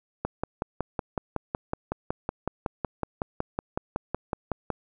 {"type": "click train", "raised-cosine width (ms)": 1, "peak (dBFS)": -13, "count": 25, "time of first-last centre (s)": [0.25, 4.703], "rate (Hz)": 5.39, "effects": []}